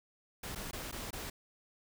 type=noise with dropouts; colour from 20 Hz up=pink; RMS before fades=-42 dBFS; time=0.43-1.3 s; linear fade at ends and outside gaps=5 ms; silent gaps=0.55-0.557 / 0.712-0.73 / 0.915-0.924 / 1.107-1.129 s; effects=none